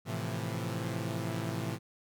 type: chord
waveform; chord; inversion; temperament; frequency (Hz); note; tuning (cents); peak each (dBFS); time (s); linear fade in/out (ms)
sawtooth; F major seventh; first; equal; 110 / 130.81 / 164.81 / 174.61; A2 / C3 / E3 / F3; 0 / 0 / 0 / 0; -33 / -35 / -35 / -38; 0.05-1.79; 50
effects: none